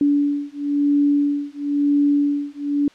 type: beating tone pair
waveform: sine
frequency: 287.2 / 288.19 Hz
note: D4 / D4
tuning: -39 / -33 cents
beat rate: 0.99 Hz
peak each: -19 dBFS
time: 0.01-2.88 s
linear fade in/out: 2 ms
effects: white hiss -51 dBFS RMS until 2.94 s + low-pass 4000 Hz 12 dB/octave